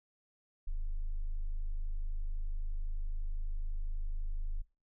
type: tone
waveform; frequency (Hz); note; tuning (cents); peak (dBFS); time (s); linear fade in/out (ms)
sine; 25.96; G#0; 0; -29; 0.67-4.62; 10
effects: noise-tail reverb RT60 0.3 s tail -24 dB re dry + tanh soft clip ceiling -31 dBFS